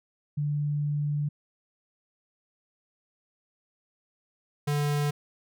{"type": "tone pair in turn", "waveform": ["sine", "square"], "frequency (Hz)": [146.83, 146.16], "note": ["D3", "D3"], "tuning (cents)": [0, -8], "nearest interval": "unison", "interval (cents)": 8, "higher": "first", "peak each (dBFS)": [-25, -25], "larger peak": "neither", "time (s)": [[0.37, 1.29], [4.67, 5.11]], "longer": "first", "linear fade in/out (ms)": 10, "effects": []}